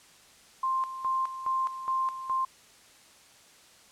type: tone with tremolo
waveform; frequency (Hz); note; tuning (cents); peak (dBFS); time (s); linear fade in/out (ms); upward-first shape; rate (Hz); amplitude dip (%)
sine; 1050; C6; +6; -25; 0.63-2.45; 5; square; 2.4; 70
effects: white hiss -56 dBFS RMS until 3.91 s + low-pass 9000 Hz 12 dB/octave